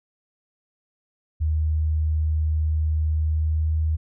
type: tone with pitch glide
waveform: sine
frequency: 77.78 to 78.59 Hz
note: D#2 to D#2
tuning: 0 to +18 cents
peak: -19 dBFS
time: 1.4-3.97 s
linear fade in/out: 20 ms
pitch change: +18 cents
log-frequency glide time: 3.19-3.77 s
effects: none